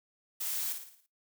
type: noise with echo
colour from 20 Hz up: blue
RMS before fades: -35 dBFS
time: 0.4-0.73 s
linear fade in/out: 10 ms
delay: 56 ms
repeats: 6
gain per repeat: -6 dB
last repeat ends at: 1.066 s
effects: noise-tail reverb RT60 0.2 s tail -20 dB re dry